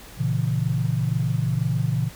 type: chord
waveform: sine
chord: A# diminished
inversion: none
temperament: equal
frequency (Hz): 116.54 / 138.59 / 164.81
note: A#2 / C#3 / E3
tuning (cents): 0 / 0 / 0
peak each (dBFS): -24 / -24 / -26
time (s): 0.17-2.11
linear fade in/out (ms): 50
effects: added 50 Hz sine -46 dBFS peak until 2.15 s + pink hiss -44 dBFS RMS until 2.15 s